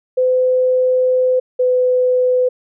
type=tone pair in turn; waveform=sine; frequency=509 / 503.4 Hz; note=C5 / B4; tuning=-48 / +33 cents; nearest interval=unison; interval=19 cents; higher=first; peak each=-11 dBFS; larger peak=neither; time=0.17-1.4 / 1.59-2.49 s; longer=first; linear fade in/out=10 ms; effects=none